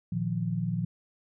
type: chord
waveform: sine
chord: Bb suspended fourth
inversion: none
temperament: just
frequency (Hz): 116.54 / 155.39 / 174.81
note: Bb2 / Eb3 / F3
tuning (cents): 0 / -2 / +2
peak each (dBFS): -32 / -33 / -30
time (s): 0.12-0.85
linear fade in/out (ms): 5
effects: none